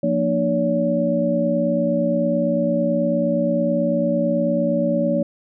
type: tone cluster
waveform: sine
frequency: 174.6 / 233.2 / 302.1 / 568 Hz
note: F3 / A#3 / D4 / C#5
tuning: 0 / +1 / +49 / +42 cents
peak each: -24 / -22 / -25 / -20 dBFS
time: 0.03-5.23 s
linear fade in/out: 5 ms
effects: none